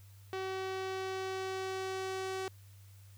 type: tone with low-pass filter sweep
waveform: sawtooth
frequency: 379.7 Hz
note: F#4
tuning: 45 cents sharp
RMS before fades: -38 dBFS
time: 0.33-2.48 s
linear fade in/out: 0 ms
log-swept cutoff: 4300 to 8600 Hz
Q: 0.79
effects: added 98 Hz sine -53 dBFS peak until 3.17 s + white hiss -65 dBFS RMS until 3.17 s